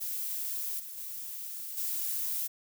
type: noise with level steps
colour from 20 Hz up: violet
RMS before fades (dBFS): -35 / -43 / -40 / -33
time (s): 0-2.48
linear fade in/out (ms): 20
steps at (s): 0.79 / 0.97 / 1.77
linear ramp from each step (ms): 10
effects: none